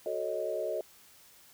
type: chord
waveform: sine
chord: D# half-diminished seventh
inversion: first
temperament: equal with one note detuned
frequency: 370 / 440 / 554.4 / 625.1 Hz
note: F#4 / A4 / C#5 / D#5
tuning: 0 / 0 / 0 / +8 cents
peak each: -39 / -37 / -37 / -34 dBFS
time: 0.06-0.81 s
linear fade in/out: 2 ms
effects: white hiss -58 dBFS RMS until 1.53 s